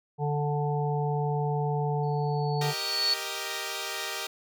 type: harmonic tone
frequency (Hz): 146.83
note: D3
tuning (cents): 0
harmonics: 1 / 3 / 5 / 6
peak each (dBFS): -27 / -32 / -34 / -35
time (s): 0.18-2.74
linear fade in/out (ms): 50
type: tone with exponential growth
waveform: sine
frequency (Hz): 4435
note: C#8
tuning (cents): 0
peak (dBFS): -21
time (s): 2.03-3.14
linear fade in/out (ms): 5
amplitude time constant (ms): 240
type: chord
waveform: 5% pulse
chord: Eb major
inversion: first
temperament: equal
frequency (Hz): 392 / 466.2 / 622.3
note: G4 / Bb4 / Eb5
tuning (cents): 0 / 0 / 0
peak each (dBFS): -25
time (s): 2.61-4.27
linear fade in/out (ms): 5
effects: none